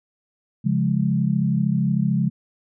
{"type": "chord", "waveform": "sine", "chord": "Db major", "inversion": "none", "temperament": "equal", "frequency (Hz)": [138.59, 174.61, 207.7], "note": ["Db3", "F3", "Ab3"], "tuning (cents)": [0, 0, 0], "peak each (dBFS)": -22, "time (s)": [0.64, 2.3], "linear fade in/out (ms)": 20, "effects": []}